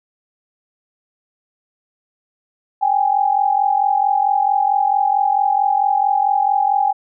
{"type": "tone pair together", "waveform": "sine", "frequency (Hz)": [786.5, 831], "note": ["G5", "G#5"], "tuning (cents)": [6, 1], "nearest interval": "minor second", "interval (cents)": 95, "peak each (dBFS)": [-16, -16], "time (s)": [2.81, 6.93], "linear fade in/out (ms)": 20, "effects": []}